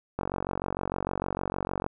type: click train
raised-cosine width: 1 ms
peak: -15 dBFS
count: 79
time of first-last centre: 0.19-1.864 s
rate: 46.6 Hz
effects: none